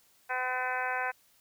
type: harmonic tone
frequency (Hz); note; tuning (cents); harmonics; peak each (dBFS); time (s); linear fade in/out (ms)
254; B3; +49; 2 / 3 / 4 / 5 / 6 / 7 / 8 / 9 / 10; -41 / -35 / -37 / -45 / -34 / -39 / -41 / -45 / -42; 0.29-1.12; 20
effects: white hiss -65 dBFS RMS until 1.4 s